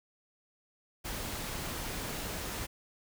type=noise; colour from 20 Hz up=pink; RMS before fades=-38 dBFS; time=1.04-2.67 s; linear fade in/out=20 ms; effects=none